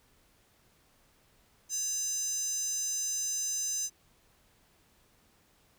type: tone with high-pass filter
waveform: square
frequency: 560 Hz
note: C#5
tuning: 18 cents sharp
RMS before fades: -33 dBFS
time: 1.69-3.9 s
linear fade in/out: 50 ms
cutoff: 6300 Hz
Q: 8.1
effects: pink hiss -66 dBFS RMS until 5.78 s